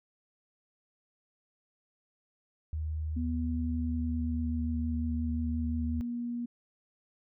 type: tone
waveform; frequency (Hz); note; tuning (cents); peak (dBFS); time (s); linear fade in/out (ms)
sine; 77.78; D#2; 0; -31; 2.73-6.01; 0
type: tone with pitch glide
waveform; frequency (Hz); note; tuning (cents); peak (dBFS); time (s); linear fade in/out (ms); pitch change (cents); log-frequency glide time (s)
sine; 244.4 to 239; B3 to A#3; -18 to +43; -32; 3.16-6.46; 10; -39; 3.79-4.78
effects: none